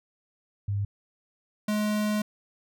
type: tone pair in turn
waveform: sine / square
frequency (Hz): 100.9 / 210.9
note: G#2 / G#3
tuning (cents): -49 / +27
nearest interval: octave + minor second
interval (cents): 1276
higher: second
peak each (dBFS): -25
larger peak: neither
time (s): 0.68-0.85 / 1.68-2.22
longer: second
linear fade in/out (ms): 5
effects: none